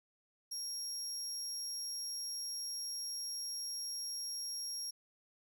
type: tone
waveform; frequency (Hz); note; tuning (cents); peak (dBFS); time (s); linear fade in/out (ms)
30% pulse; 5588; F8; 0; -35; 0.51-4.91; 10
effects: none